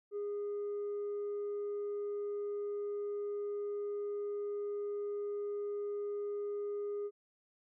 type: tone with tanh clipping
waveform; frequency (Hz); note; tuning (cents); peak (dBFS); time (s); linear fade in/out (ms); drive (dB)
sine; 410.2; G#4; -21; -36; 0.11-7.11; 50; 1
effects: none